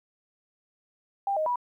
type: tone with pitch steps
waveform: sine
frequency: 794 / 623 / 977 Hz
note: G5 / D#5 / B5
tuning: +22 / +2 / -19 cents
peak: -24 dBFS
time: 1.27-1.558 s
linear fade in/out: 2 ms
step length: 96 ms
effects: 11-bit